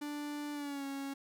45% pulse tone with pitch glide, 293.7 to 275.6 Hz, D4 to C#4, 0 to -10 cents, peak -38 dBFS, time 0.01-1.14 s, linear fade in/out 10 ms, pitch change -110 cents, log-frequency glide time 0.53-0.85 s, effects none

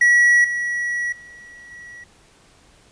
triangle tone with level steps, 1929 Hz, B6, 41 cents flat, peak -9 / -19 / -38 / -35 dBFS, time 0.01-2.04 s, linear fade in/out 5 ms, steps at 0.44 / 1.12 / 1.71 s, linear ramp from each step 5 ms, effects pink hiss -53 dBFS RMS until 2.91 s + resampled to 22050 Hz

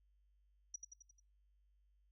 sine tone with echo, 5810 Hz, F#8, 32 cents flat, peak -40 dBFS, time 0.74-0.76 s, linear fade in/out 5 ms, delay 88 ms, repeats 5, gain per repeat -5 dB, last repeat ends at 1.2 s, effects noise-tail reverb RT60 0.3 s tail -25 dB re dry + added 50 Hz sine -70 dBFS peak until 2.11 s

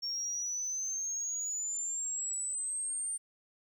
sine exponential sweep, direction up, 5490 to 8900 Hz, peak -32 dBFS, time 0.02-3.18 s, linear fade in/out 20 ms, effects tanh soft clip ceiling -29 dBFS + 11-bit

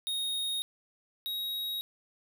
square tone pair in turn, 3729 / 3799 Hz, A#7 / A#7, 0 / +32 cents, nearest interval unison, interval 32 cents, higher second, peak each -31 / -33 dBFS, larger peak first, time 0.07-0.62 / 1.26-1.81 s, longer neither, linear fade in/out 0 ms, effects none

